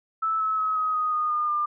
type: tone with pitch steps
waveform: sine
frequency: 1312 / 1295.4 / 1279.1 / 1262.9 / 1247 / 1231.2 / 1215.7 / 1200.3 Hz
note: E6 / E6 / D#6 / D#6 / D#6 / D#6 / D#6 / D6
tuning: -9 / -31 / +47 / +25 / +3 / -19 / -41 / +37 cents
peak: -22 dBFS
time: 0.22-1.66 s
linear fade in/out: 10 ms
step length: 180 ms
effects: none